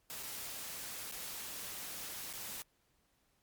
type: noise with dropouts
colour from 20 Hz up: white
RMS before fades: -44 dBFS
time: 0.1-2.62 s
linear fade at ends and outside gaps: 0 ms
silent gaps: 0.228-0.233 / 1.114-1.122 / 2.329-2.336 s
effects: pink hiss -75 dBFS RMS until 3.42 s + MP3 96 kbps